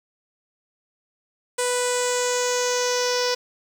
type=tone with low-pass filter sweep; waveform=sawtooth; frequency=493.9 Hz; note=B4; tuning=in tune; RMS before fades=-23 dBFS; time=1.58-3.35 s; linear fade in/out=10 ms; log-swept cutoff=8800 to 5300 Hz; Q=4.9; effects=7-bit